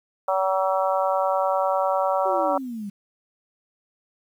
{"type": "harmonic tone", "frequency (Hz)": 190, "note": "F#3", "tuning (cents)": 46, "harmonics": [3, 4, 5, 6, 7], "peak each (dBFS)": [-23, -25, -27, -29, -30], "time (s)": [0.28, 2.58], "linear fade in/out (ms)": 5}
{"type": "exponential sweep", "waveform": "sine", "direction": "down", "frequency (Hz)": [392, 195], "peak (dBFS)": -29, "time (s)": [2.25, 2.9], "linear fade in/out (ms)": 10}
{"effects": ["9-bit"]}